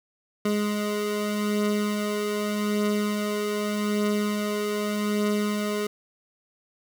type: beating tone pair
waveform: 25% pulse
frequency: 207.7 / 208.53 Hz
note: G#3 / G#3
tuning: 0 / +7 cents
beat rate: 0.83 Hz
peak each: -28 / -21 dBFS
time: 0.45-5.87 s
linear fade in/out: 5 ms
effects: none